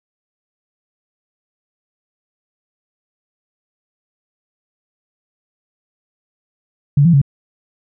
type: tone with pitch steps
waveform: sine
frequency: 142.9 / 170.4 / 139.3 Hz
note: D3 / F3 / C#3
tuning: -47 / -42 / +9 cents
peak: -7 dBFS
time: 6.97-7.216 s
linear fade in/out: 5 ms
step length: 82 ms
effects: none